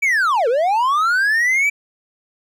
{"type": "linear two-way sweep", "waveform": "triangle", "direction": "down then up", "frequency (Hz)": [2339, 440, 2337], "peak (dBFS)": -12, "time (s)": [0.02, 1.7], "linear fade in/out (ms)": 10, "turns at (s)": 0.48, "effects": []}